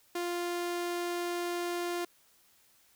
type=tone; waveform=sawtooth; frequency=349.2 Hz; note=F4; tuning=in tune; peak=-28 dBFS; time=0.15-2.05 s; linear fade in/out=5 ms; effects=white hiss -65 dBFS RMS until 2.95 s